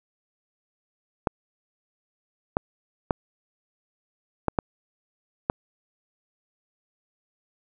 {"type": "clicks", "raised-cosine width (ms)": 1, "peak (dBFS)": -7, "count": 6, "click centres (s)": [1.272, 2.569, 3.108, 4.483, 4.588, 5.499], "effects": []}